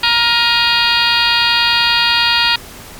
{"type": "harmonic tone with a mistuned harmonic", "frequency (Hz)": 470, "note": "A#4", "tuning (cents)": 14, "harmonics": [2, 3, 4, 5, 6, 7, 8, 9, 10], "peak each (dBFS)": [-19, -19, -19, -19, -19, -19, -19, -19, -19], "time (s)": [0.03, 2.56], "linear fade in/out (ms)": 5, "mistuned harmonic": 5, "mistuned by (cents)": 84, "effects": ["pink hiss -34 dBFS RMS until 2.99 s", "MP3 96 kbps"]}